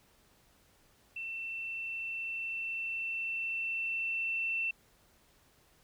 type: tone with level ramp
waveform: sine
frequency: 2686 Hz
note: E7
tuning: 32 cents sharp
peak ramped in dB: -37 to -30 dBFS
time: 1.16-4.71 s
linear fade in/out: 5 ms
effects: pink hiss -66 dBFS RMS until 5.83 s